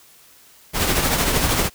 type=noise with tremolo; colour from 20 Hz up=pink; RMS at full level=-17 dBFS; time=0.73-1.7 s; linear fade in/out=50 ms; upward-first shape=triangle; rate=13 Hz; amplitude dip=50%; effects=white hiss -50 dBFS RMS until 1.74 s